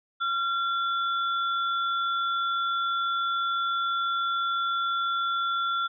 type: tone pair together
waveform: sine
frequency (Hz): 1373 / 3460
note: F6 / A7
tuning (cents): -30 / -30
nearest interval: octave + major third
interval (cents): 1600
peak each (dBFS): -25 / -33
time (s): 0.2-5.88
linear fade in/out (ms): 20
effects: none